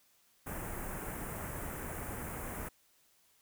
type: band-stop noise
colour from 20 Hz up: pink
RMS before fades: -41 dBFS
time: 0.46-2.69 s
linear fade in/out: 10 ms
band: 2100 to 8400 Hz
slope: 24 dB/octave
effects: white hiss -69 dBFS RMS until 3.41 s